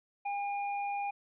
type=tone; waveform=square; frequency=808 Hz; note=G#5; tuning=48 cents flat; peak=-33 dBFS; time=0.25-1.11 s; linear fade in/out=10 ms; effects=resampled to 8000 Hz + 12-bit